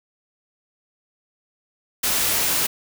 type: noise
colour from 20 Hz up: white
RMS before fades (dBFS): -21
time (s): 2.03-2.67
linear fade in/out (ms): 10
effects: none